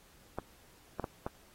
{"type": "clicks", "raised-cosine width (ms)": 1, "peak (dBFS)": -21, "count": 4, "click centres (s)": [0.386, 0.997, 1.042, 1.265], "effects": ["pink hiss -62 dBFS RMS until 1.54 s", "AAC 48 kbps"]}